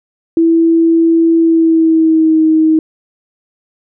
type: tone with pitch glide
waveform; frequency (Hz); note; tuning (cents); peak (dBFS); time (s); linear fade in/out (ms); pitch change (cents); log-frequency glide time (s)
sine; 330.1 to 316.1; E4 to D#4; +2 to +27; -6; 0.37-2.79; 2; -75; 1.38-2.42
effects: none